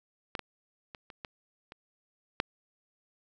clicks, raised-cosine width 0.3 ms, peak -17 / -21 / -27 / -30 / -23 / -29 / -10 dBFS, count 7, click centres 0.352 / 0.393 / 0.948 / 1.102 / 1.248 / 1.721 / 2.401 s, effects none

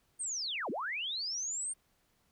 sine linear two-way sweep, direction down then up, 8870 to 185 to 8870 Hz, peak -34 dBFS, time 0.19-1.74 s, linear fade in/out 20 ms, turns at 0.7 s, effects pink hiss -73 dBFS RMS until 2.31 s

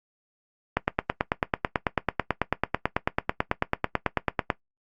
click train, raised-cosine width 0.5 ms, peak -6 dBFS, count 35, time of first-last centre 0.77-4.502 s, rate 9.11 Hz, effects noise-tail reverb RT60 0.1 s tail -17 dB re dry + Opus 48 kbps

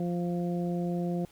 harmonic tone, 174.61 Hz, F3, in tune, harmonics 1 / 2 / 3 / 4, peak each -29 / -35 / -39 / -41 dBFS, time 0-1.25 s, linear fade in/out 2 ms, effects pink hiss -59 dBFS RMS until 1.31 s

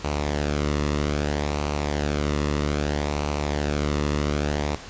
sawtooth tone with flanger, 73.42 Hz, D2, in tune, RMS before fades -25 dBFS, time 0.04-4.76 s, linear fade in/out 5 ms, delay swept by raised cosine 0.57 to 1.3 ms, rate 0.62 Hz, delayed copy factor -0.55, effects pink hiss -40 dBFS RMS until 4.89 s + resampled to 16000 Hz

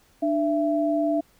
sine tone pair together, 297.8 / 668 Hz, D4 / E5, +24 / +23 cents, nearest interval octave + major second, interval 1399 cents, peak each -23 dBFS, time 0.22-1.21 s, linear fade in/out 10 ms, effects pink hiss -60 dBFS RMS until 1.39 s

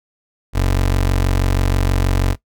25% pulse tone, 46.25 Hz, F#1, in tune, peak -10 dBFS, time 0.53-2.36 s, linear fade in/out 50 ms, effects noise-tail reverb RT60 0.1 s tail -17 dB re dry

